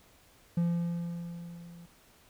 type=tone with level ramp; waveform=triangle; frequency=171.2 Hz; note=F3; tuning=34 cents flat; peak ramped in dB=-22 to -46 dBFS; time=0.57-1.86 s; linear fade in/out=5 ms; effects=pink hiss -61 dBFS RMS until 2.29 s